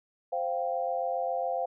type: chord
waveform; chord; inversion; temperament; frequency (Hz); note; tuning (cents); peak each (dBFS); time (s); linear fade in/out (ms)
sine; C suspended fourth; none; just; 523.3 / 697.7 / 784.9; C5 / F5 / G5; 0 / -2 / +2; -32 / -31 / -34; 0.32-1.66; 10
effects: none